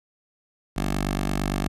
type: tone with notch filter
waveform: 10% pulse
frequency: 48.77 Hz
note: G1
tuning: 8 cents flat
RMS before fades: -26 dBFS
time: 0.76-1.68 s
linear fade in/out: 10 ms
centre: 99 Hz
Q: 1.8
effects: resampled to 32000 Hz